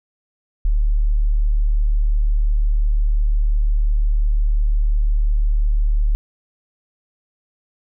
sine tone, 37.14 Hz, D1, 20 cents sharp, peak -13 dBFS, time 0.65-6.15 s, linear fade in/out 0 ms, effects none

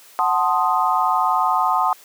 sine chord, F# diminished seventh, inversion none, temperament equal, 740 / 880 / 1046.5 / 1244.5 Hz, F#5 / A5 / C6 / Eb6, 0 / 0 / 0 / 0 cents, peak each -21 dBFS, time 0.19-1.93 s, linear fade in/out 0 ms, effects white hiss -47 dBFS RMS until 2.04 s + high-pass 400 Hz 12 dB/octave

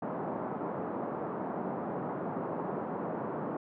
pink band-pass noise, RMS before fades -36 dBFS, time 0.02-3.57 s, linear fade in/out 5 ms, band 170 to 1100 Hz, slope 24 dB/octave, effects none

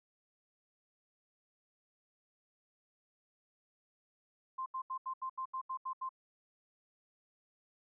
sine tone bursts, 1046.5 Hz, C6, in tune, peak -36 dBFS, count 10, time 4.58-6.092 s, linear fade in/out 10 ms, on 81 ms, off 78 ms, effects none

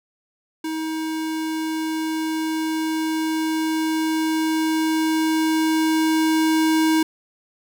square tone with level ramp, 317.5 Hz, D#4, 35 cents sharp, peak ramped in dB -25 to -16 dBFS, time 0.64-7.03 s, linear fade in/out 5 ms, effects none

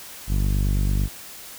sawtooth tone with low-pass filter, 49 Hz, G1, in tune, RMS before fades -21 dBFS, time 0.27-1.09 s, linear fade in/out 50 ms, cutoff 200 Hz, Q 0.92, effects white hiss -40 dBFS RMS until 1.58 s

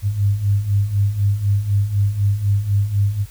sine beating tone pair, 98.3 / 102.3 Hz, G2 / G#2, +5 / -26 cents, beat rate 4 Hz, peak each -21 / -16 dBFS, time 0.02-3.26 s, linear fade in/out 50 ms, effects added 50 Hz sine -41 dBFS peak until 3.3 s + white hiss -47 dBFS RMS until 3.3 s

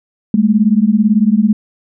sine beating tone pair, 203.8 / 221.8 Hz, G#3 / A3, -32 / +14 cents, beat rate 18 Hz, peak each -11 dBFS, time 0.34-1.53 s, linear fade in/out 2 ms, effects none

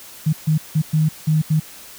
sine tone bursts at uneven times, 155.56 Hz, D#3, in tune, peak -13 dBFS, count 6, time 0.26-0.33 / 0.47-0.58 / 0.75-0.82 / 0.93-1.09 / 1.27-1.42 / 1.5-1.6 s, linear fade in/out 10 ms, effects white hiss -40 dBFS RMS until 1.98 s

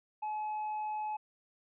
triangle tone, 853 Hz, G#5, 46 cents sharp, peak -32 dBFS, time 0.22-1.17 s, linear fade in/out 10 ms, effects resampled to 8000 Hz

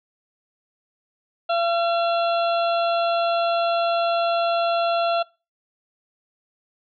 harmonic tone, 680 Hz, F5, 46 cents flat, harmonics 1 / 2 / 4 / 5 / 6, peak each -20 / -26 / -32 / -34 / -36 dBFS, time 1.49-5.23 s, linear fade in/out 10 ms, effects noise-tail reverb RT60 0.3 s tail -23 dB re dry

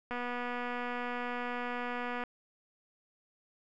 click train, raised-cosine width 0.5 ms, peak -23 dBFS, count 520, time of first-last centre 0.11-2.237 s, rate 244 Hz, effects none

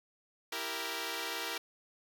5% pulse chord, E diminished, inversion none, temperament equal, 329.6 / 392 / 466.2 Hz, E4 / G4 / Bb4, 0 / 0 / 0 cents, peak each -30 / -30 / -27 dBFS, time 0.52-1.58 s, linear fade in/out 5 ms, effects none

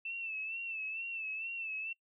sine tone with vibrato, 2657 Hz, E7, 13 cents sharp, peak -37 dBFS, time 0.05-1.93 s, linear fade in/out 5 ms, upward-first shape sine, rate 2.2 Hz, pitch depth 60 cents each way, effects noise-tail reverb RT60 0.1 s tail -21 dB re dry

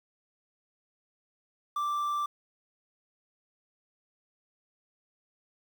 triangle tone with quantisation, 1174.7 Hz, D6, in tune, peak -26 dBFS, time 1.76-2.26 s, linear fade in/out 5 ms, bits 9, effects none

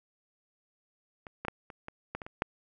clicks, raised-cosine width 0.5 ms, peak -28 / -21 / -15 / -30 / -25 / -20 / -25 / -27 / -12 dBFS, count 9, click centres 1.268 / 1.45 / 1.483 / 1.702 / 1.884 / 2.15 / 2.218 / 2.265 / 2.421 s, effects none

